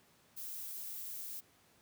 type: noise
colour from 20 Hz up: violet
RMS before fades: -44 dBFS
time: 0.36-1.41 s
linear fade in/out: 20 ms
effects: pink hiss -67 dBFS RMS until 1.81 s + high-pass 100 Hz 12 dB/octave